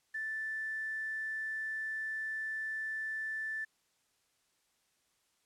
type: tone with quantisation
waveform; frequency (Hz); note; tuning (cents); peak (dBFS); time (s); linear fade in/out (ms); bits
sine; 1760; A6; 0; -35; 0.14-3.65; 10; 10
effects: white hiss -75 dBFS RMS until 5.45 s + low-pass 10000 Hz 12 dB/octave